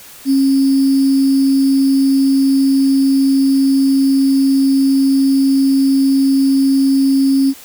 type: tone with sample-and-hold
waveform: sine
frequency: 271.3 Hz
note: C#4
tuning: 37 cents flat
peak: -9 dBFS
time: 0.25-7.54 s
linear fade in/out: 50 ms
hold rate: 4900 Hz
effects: white hiss -38 dBFS RMS until 7.64 s